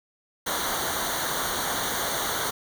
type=noise with comb filter; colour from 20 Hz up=pink; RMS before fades=-28 dBFS; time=0.46-2.51 s; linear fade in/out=10 ms; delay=0.39 ms; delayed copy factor=-0.85; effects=none